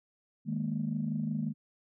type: chord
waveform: sine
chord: D# suspended fourth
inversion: none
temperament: equal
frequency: 155.56 / 207.7 / 233.1 Hz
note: D#3 / G#3 / A#3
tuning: 0 / 0 / 0 cents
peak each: -34 dBFS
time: 0.45-1.54 s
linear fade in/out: 50 ms
effects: tanh soft clip ceiling -21 dBFS